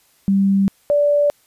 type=tone pair in turn; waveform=sine; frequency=196 / 582.1 Hz; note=G3 / D5; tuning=0 / -15 cents; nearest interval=octave + perfect fifth; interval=1885 cents; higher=second; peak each=-12 dBFS; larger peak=neither; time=0.28-0.68 / 0.9-1.3 s; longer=neither; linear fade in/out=0 ms; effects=white hiss -57 dBFS RMS until 1.46 s + resampled to 32000 Hz